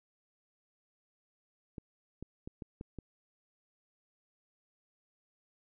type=clicks; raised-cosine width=3 ms; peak=-29 dBFS; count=6; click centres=1.782 / 2.226 / 2.475 / 2.622 / 2.811 / 2.987 s; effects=none